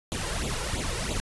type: noise with flanger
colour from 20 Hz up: pink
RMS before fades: -30 dBFS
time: 0.12-1.2 s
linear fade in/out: 0 ms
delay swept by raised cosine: 0.27 to 2.17 ms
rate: 3 Hz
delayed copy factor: +0.8
effects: resampled to 24000 Hz